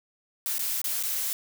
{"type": "noise with dropouts", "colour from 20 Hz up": "blue", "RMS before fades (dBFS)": -29, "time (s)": [0.46, 1.33], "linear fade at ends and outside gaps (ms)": 0, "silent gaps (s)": [[0.582, 0.593], [0.816, 0.842], [1.027, 1.036]], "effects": []}